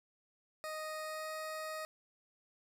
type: tone with pitch glide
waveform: 20% pulse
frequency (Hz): 622.3 to 626.3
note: D#5 to D#5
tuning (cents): 0 to +11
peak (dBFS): -35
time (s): 0.64-1.85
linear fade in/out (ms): 0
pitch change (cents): +11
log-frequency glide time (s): 1.04-1.3
effects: none